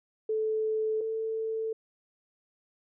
sine tone pair in turn, 436.3 / 443.9 Hz, A4 / A4, -15 / +15 cents, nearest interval unison, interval 30 cents, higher second, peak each -26 / -29 dBFS, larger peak first, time 0.29-1.01 / 1.01-1.73 s, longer neither, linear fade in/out 5 ms, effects none

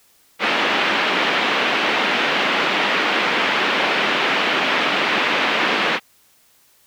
white band-pass noise, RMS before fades -19 dBFS, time 0.39-6 s, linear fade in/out 50 ms, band 200 to 3000 Hz, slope 24 dB/octave, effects white hiss -56 dBFS RMS until 6.86 s

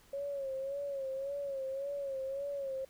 sine tone with vibrato, 549 Hz, C#5, 17 cents flat, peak -35 dBFS, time 0.13-2.85 s, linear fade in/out 5 ms, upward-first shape sine, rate 1.8 Hz, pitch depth 62 cents each way, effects pink hiss -63 dBFS RMS until 2.89 s

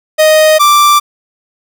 45% pulse tone pair in turn, 622.3 / 1174.7 Hz, D#5 / D6, 0 / 0 cents, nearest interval major seventh, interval 1100 cents, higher second, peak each -4 dBFS, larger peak neither, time 0.18-0.59 / 0.59-1 s, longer neither, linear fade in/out 20 ms, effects none

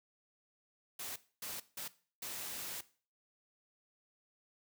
white noise bursts at uneven times, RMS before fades -43 dBFS, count 4, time 0.99-1.16 / 1.42-1.6 / 1.77-1.88 / 2.22-2.81 s, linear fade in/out 5 ms, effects noise-tail reverb RT60 0.4 s tail -17 dB re dry + high-pass 80 Hz 12 dB/octave

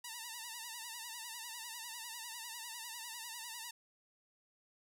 5% pulse tone with vibrato, 932 Hz, A#5, 1 cent flat, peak -32 dBFS, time 0.04-3.71 s, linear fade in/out 5 ms, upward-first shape sine, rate 10 Hz, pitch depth 92 cents each way, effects none

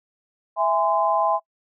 sine chord, E augmented, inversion none, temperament just, 659.3 / 824.1 / 1030.1 Hz, E5 / G#5 / B#5, 0 / -14 / -27 cents, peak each -22 dBFS, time 0.56-1.4 s, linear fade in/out 50 ms, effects noise-tail reverb RT60 0.1 s tail -24 dB re dry

